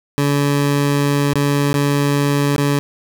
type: tone with dropouts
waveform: 20% pulse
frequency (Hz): 142.8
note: D3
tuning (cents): -48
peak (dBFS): -9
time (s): 0.18-2.79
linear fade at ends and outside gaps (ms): 0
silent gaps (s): 1.335-1.356 / 1.73-1.742 / 2.562-2.581
effects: none